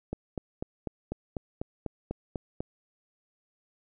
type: click train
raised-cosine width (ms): 2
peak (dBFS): -19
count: 11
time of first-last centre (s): 0.13-2.605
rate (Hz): 4.04
effects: none